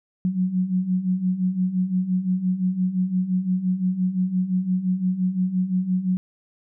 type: beating tone pair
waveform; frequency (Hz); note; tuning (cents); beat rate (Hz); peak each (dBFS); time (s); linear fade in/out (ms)
sine; 180.3 / 186.1; F#3 / F#3; -45 / +10; 5.8; -26 / -21; 0.25-6.17; 0
effects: none